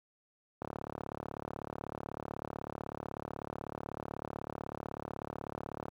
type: click train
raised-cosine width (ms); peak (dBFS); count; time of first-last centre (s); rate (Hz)
1; -24; 191; 0.62-5.883; 36.1
effects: high-pass 80 Hz 12 dB/octave + 10-bit